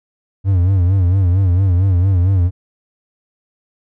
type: tone with vibrato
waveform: triangle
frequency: 92.5 Hz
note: F#2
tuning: in tune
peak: -8 dBFS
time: 0.44-2.51 s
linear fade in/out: 50 ms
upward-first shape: sine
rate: 4.4 Hz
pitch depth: 110 cents each way
effects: none